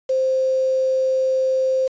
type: tone with quantisation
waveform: sine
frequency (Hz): 523.3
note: C5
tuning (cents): 0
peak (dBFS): -16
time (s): 0.09-1.88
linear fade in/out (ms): 10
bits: 6
effects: resampled to 16000 Hz